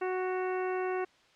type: harmonic tone with a mistuned harmonic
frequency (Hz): 370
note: F#4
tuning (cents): 0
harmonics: 1 / 2 / 3 / 4 / 5 / 6 / 7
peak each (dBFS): -31 / -37 / -41 / -43 / -45 / -47 / -48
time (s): 0.01-1.05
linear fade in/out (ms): 10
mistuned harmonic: 7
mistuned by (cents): +76
effects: white hiss -63 dBFS RMS until 1.35 s + low-pass 4000 Hz 12 dB/octave